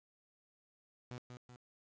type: tone with echo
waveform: sawtooth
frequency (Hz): 123.47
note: B2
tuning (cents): 0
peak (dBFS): -40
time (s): 1.11-1.18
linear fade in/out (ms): 0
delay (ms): 190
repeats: 2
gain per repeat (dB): -5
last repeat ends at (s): 1.56
effects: resampled to 16000 Hz + 11-bit